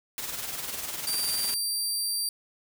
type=noise with tremolo; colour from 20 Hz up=white; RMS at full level=-32 dBFS; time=0.18-1.54 s; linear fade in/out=0 ms; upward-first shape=triangle; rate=20 Hz; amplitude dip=60%
type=tone; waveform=20% pulse; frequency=4699 Hz; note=D8; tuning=in tune; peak=-21 dBFS; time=1.07-2.29 s; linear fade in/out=2 ms
effects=none